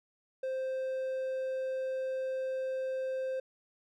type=tone; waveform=triangle; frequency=523.3 Hz; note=C5; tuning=in tune; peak=-30 dBFS; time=0.43-3.4 s; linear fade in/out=5 ms; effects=none